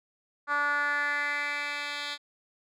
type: tone with band-pass filter sweep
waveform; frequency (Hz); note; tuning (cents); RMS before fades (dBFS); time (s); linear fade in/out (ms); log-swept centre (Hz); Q
10% pulse; 290; D4; -22; -30; 0.47-2.18; 50; 1300 to 3300; 3.6
effects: none